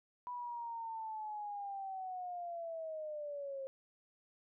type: linear sweep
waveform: sine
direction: down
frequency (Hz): 987.8 to 532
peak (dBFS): -40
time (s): 0.27-3.67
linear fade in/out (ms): 0
effects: none